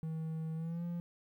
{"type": "tone with pitch glide", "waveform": "triangle", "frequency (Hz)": [160, 172.48], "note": ["D#3", "F3"], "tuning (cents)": [49, -21], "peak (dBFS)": -34, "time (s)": [0.03, 1], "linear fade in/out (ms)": 0, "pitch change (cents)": 130, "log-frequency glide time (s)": [0.55, 0.84], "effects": ["12-bit"]}